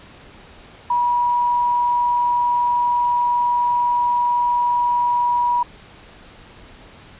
sine tone with quantisation, 967 Hz, B5, 37 cents flat, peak -15 dBFS, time 0.9-5.63 s, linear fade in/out 5 ms, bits 7, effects pink hiss -44 dBFS RMS until 7.19 s + resampled to 8000 Hz

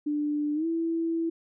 sine tone with pitch glide, 296 to 330.3 Hz, D4 to E4, +14 to +4 cents, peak -25 dBFS, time 0.06-1.3 s, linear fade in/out 10 ms, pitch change +190 cents, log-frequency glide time 0.54-0.66 s, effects none

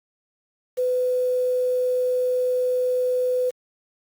sine tone with quantisation, 502 Hz, B4, 28 cents sharp, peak -19 dBFS, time 0.77-3.51 s, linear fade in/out 20 ms, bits 7, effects Opus 48 kbps

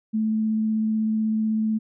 sine tone with vibrato, 218.3 Hz, A3, 13 cents flat, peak -20 dBFS, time 0.13-1.79 s, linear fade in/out 20 ms, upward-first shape triangle, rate 16 Hz, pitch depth 11 cents each way, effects none

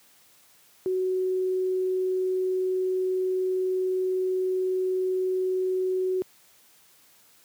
sine tone with vibrato, 371.9 Hz, F#4, 9 cents sharp, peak -23 dBFS, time 0.86-6.22 s, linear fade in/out 0 ms, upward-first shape sine, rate 20 Hz, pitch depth 13 cents each way, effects white hiss -58 dBFS RMS until 7.44 s + high-pass 80 Hz 12 dB/octave

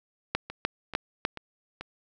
two click trains, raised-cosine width 0.3 ms, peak -9 / -21 dBFS, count 4 / 4, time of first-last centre 0.35-1.251 / 0.5-1.81 s, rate 3.33 / 2.29 Hz, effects none

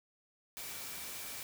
sine tone in noise, 2323 Hz, D7, 20 cents flat, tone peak -55 dBFS, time 0.57-1.43 s, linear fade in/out 0 ms, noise white, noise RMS -44 dBFS, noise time 0.57-1.43 s, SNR -14 dB, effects none

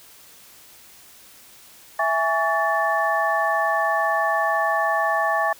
sine tone cluster, 660 / 826 / 1129 / 1760 Hz, E5 / G#5 / C#6 / A6, +2 / -10 / +31 / 0 cents, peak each -24 dBFS, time 1.99-5.53 s, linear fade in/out 5 ms, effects white hiss -48 dBFS RMS until 5.59 s

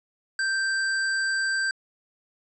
square tone, 1568 Hz, G6, in tune, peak -24 dBFS, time 0.39-1.71 s, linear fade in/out 2 ms, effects resampled to 22050 Hz + 11-bit

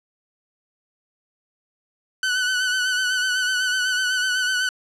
sawtooth tone with vibrato, 1499 Hz, F#6, 22 cents sharp, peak -16 dBFS, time 2.23-4.69 s, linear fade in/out 2 ms, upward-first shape sine, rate 8 Hz, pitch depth 38 cents each way, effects low-pass 8000 Hz 12 dB/octave

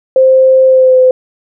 sine tone with pitch glide, 523.3 to 512.2 Hz, C5 to C5, 0 to -37 cents, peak -3 dBFS, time 0.16-1.11 s, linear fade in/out 2 ms, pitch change -37 cents, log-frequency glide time 0.66-0.99 s, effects none

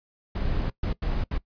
brown noise bursts at uneven times, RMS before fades -26 dBFS, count 4, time 0.35-0.7 / 0.83-0.93 / 1.02-1.24 / 1.31-1.38 s, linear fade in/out 5 ms, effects noise-tail reverb RT60 0.1 s tail -20 dB re dry + resampled to 11025 Hz

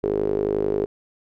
sawtooth tone with band-pass filter, 51.3 Hz, G#1, 21 cents flat, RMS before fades -23 dBFS, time 0.03-0.86 s, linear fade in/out 10 ms, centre 410 Hz, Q 7, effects none

